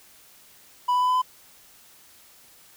triangle tone with pitch steps, 987.8 / 994.1 / 1000.4 / 1006.8 / 1013.2 Hz, B5 / B5 / B5 / B5 / B5, 0 / +11 / +22 / +33 / +44 cents, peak -17 dBFS, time 0.88-1.22 s, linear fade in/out 10 ms, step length 68 ms, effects white hiss -53 dBFS RMS until 2.76 s

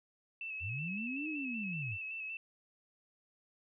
sine tone with vibrato, 2619 Hz, E7, 12 cents flat, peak -39 dBFS, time 0.41-2.37 s, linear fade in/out 2 ms, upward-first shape square, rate 5.3 Hz, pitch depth 31 cents each way
sine linear two-way sweep, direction up then down, 77.78 to 317.1 to 89.3 Hz, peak -38 dBFS, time 0.6-1.98 s, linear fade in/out 50 ms, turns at 1.29 s
effects none

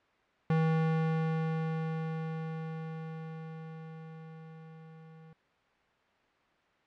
square tone with level ramp, 160.4 Hz, E3, 47 cents flat, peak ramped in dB -25 to -52 dBFS, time 0.5-5.33 s, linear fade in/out 2 ms, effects white hiss -67 dBFS RMS until 6.86 s + low-pass 2000 Hz 12 dB/octave

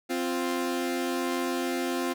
sawtooth tone pair together, 261.6 / 349.2 Hz, C4 / F4, 0 / 0 cents, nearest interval perfect fourth, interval 500 cents, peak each -26 dBFS, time 0.09-2.14 s, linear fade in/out 20 ms, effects none

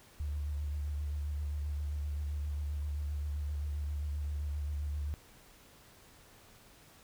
sine tone with vibrato, 73.42 Hz, D2, in tune, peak -33 dBFS, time 0.2-5.14 s, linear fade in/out 0 ms, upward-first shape triangle, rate 7.6 Hz, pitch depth 39 cents each way, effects pink hiss -59 dBFS RMS until 7.03 s

